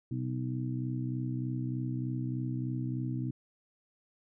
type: harmonic tone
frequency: 63.3 Hz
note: B1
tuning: 43 cents sharp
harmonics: 2 / 3 / 4 / 5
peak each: -33 / -44 / -38 / -40 dBFS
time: 0.11-3.31 s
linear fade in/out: 5 ms
effects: none